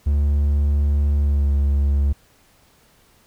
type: tone with pitch glide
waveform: triangle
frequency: 72.2 to 70.47 Hz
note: D2 to C#2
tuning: -29 to +29 cents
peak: -13 dBFS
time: 0.06-2.13 s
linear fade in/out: 10 ms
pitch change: -42 cents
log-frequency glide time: 1.19-1.5 s
effects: pink hiss -56 dBFS RMS until 3.26 s